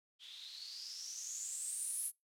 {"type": "noise with low-pass filter sweep", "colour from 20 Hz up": "violet", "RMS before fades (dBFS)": -44, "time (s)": [0.19, 2.12], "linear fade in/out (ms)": 50, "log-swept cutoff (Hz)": [3300, 11000], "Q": 9.2, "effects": ["noise-tail reverb RT60 0.2 s tail -25 dB re dry"]}